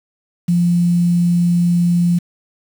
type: tone with quantisation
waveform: sine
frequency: 173.8 Hz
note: F3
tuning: 8 cents flat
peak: -11 dBFS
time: 0.48-2.19 s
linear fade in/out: 10 ms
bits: 6
effects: none